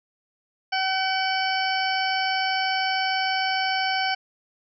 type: harmonic tone with a mistuned harmonic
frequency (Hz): 761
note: F#5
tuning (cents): +48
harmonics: 1 / 2 / 3 / 4 / 6 / 7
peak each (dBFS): -25 / -28 / -30 / -31 / -33 / -33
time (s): 0.72-4.15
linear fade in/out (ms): 10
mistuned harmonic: 4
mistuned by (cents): -19
effects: none